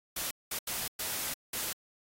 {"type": "noise bursts at uneven times", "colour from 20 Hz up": "white", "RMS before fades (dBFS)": -35, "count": 5, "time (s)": [[0.16, 0.31], [0.51, 0.59], [0.67, 0.88], [0.99, 1.34], [1.53, 1.73]], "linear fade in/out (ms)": 5, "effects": ["AAC 48 kbps"]}